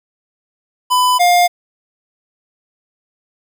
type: tone pair in turn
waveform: square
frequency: 1000 / 707.1 Hz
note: B5 / F5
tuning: +21 / +21 cents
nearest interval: tritone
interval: 600 cents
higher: first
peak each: -11 / -9 dBFS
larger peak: second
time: 0.9-1.19 / 1.19-1.48 s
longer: neither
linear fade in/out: 20 ms
effects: 8-bit